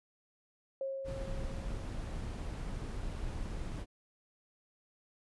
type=tone with exponential decay; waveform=sine; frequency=540 Hz; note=C#5; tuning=45 cents flat; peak=-33 dBFS; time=0.81-2.47 s; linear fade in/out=2 ms; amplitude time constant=360 ms
type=noise; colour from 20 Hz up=brown; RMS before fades=-39 dBFS; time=1.04-3.86 s; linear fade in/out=50 ms
effects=resampled to 24000 Hz